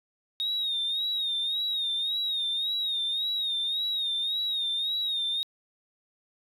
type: tone with vibrato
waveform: sine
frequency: 3729 Hz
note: A#7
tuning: in tune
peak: -25 dBFS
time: 0.4-5.43 s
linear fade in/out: 0 ms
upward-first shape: sine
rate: 1.8 Hz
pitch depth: 78 cents each way
effects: tanh soft clip ceiling -23 dBFS + 11-bit